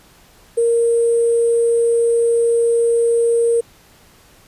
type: tone with sample-and-hold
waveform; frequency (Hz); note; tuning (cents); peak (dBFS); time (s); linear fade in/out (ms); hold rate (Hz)
sine; 466.8; A#4; +2; -12; 0.57-3.61; 10; 8820
effects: pink hiss -49 dBFS RMS until 4.47 s + resampled to 32000 Hz